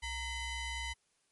25% pulse ring-modulated tone, 987.8 Hz, B5, in tune, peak -30 dBFS, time 0.02-0.94 s, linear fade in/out 20 ms, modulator 1050 Hz, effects white hiss -75 dBFS RMS until 1.31 s + MP3 48 kbps

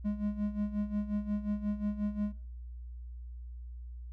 triangle tone with tremolo, 207.7 Hz, G#3, in tune, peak -26 dBFS, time 0.04-2.33 s, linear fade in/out 20 ms, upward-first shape sine, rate 5.6 Hz, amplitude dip 75%, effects noise-tail reverb RT60 0.5 s tail -20 dB re dry + added 60 Hz sine -41 dBFS peak until 4.12 s

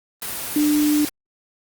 sine tone in noise, 297.8 Hz, D4, 24 cents sharp, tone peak -15 dBFS, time 0.56-1.05 s, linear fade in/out 2 ms, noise white, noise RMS -28 dBFS, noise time 0.22-1.09 s, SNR +10 dB, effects Opus 24 kbps

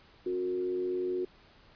sine tone with frequency modulation, 364.5 Hz, F#4, 26 cents flat, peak -29 dBFS, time 0.26-1.25 s, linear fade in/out 5 ms, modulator 93.6 Hz, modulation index 0.46, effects pink hiss -59 dBFS RMS until 1.75 s + resampled to 11025 Hz

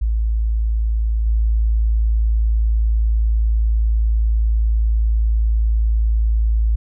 sine tone with level steps, 55 Hz, A1, in tune, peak -15 / -13 dBFS, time 0.01-6.76 s, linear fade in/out 10 ms, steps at 1.26 s, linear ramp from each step 5 ms, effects none

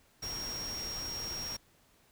sine tone in noise, 5588 Hz, F8, in tune, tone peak -37 dBFS, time 0.22-1.57 s, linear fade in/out 10 ms, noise pink, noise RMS -44 dBFS, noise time 0.22-1.57 s, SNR +4 dB, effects pink hiss -66 dBFS RMS until 2.11 s

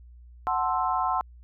sine chord, F# half-diminished seventh, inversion none, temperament equal, 740 / 880 / 1046.5 / 1318.5 Hz, F#5 / A5 / C6 / E6, 0 / 0 / 0 / 0 cents, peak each -28 / -30 / -27 / -31 dBFS, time 0.47-1.21 s, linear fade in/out 0 ms, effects added 60 Hz sine -46 dBFS peak until 1.43 s

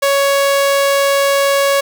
sawtooth tone, 557 Hz, C#5, 8 cents sharp, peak -7 dBFS, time 0.02-1.81 s, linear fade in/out 10 ms, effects none

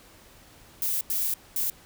violet noise bursts at uneven times, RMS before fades -27 dBFS, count 3, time 0.82-1.01 / 1.1-1.34 / 1.56-1.7 s, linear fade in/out 2 ms, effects pink hiss -53 dBFS RMS until 1.85 s

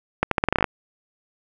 accelerating click train, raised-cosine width 0.5 ms, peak -3 dBFS, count 11, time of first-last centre 0.23-0.642 s, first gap 83 ms, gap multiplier 0.83, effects none

